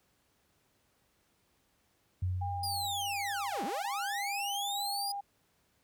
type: tone with exponential decay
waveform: sine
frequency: 91.4 Hz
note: F#2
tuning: 21 cents flat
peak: -27 dBFS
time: 2.22-3.7 s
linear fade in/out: 5 ms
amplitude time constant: 320 ms
type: tone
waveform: sine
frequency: 804 Hz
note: G5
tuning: 44 cents sharp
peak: -35 dBFS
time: 2.41-5.21 s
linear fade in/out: 10 ms
type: linear two-way sweep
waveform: sawtooth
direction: down then up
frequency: 4978 to 179.5 to 4978 Hz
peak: -32 dBFS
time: 2.63-5.12 s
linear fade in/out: 5 ms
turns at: 3.64 s
effects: pink hiss -72 dBFS RMS until 5.83 s + high-pass 60 Hz 12 dB/octave